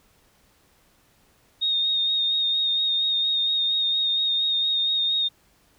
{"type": "tone with vibrato", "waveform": "sine", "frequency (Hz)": 3703, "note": "A#7", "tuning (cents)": -12, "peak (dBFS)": -20, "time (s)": [1.61, 5.29], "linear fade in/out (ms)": 20, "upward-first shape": "sine", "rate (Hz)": 4.3, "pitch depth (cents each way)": 25, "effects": ["pink hiss -61 dBFS RMS until 5.78 s"]}